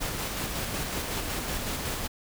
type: noise with tremolo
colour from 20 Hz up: pink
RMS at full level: -31 dBFS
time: 0-2.08 s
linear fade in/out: 20 ms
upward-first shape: square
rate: 5.4 Hz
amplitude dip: 25%
effects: none